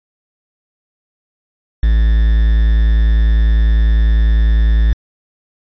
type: tone with quantisation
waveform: triangle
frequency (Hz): 55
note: A1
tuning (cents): 0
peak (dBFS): -6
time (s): 1.83-4.93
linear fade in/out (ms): 0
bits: 5
effects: resampled to 11025 Hz